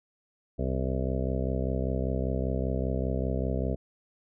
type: harmonic tone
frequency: 65.1 Hz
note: C2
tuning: 8 cents flat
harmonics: 1 / 2 / 3 / 4 / 6 / 7 / 8 / 9 / 10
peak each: -30 / -33 / -35 / -36 / -38 / -38 / -39 / -40 / -40 dBFS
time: 0.58-3.76 s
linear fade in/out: 20 ms
effects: none